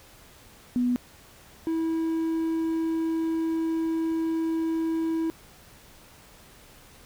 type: tone pair in turn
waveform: sine / triangle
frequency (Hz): 246.1 / 325.3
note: B3 / E4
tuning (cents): -6 / -23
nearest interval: perfect fourth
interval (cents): 483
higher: second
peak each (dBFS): -21 / -22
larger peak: first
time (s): 0.76-0.96 / 1.67-5.3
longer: second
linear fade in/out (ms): 0
effects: pink hiss -52 dBFS RMS until 7.05 s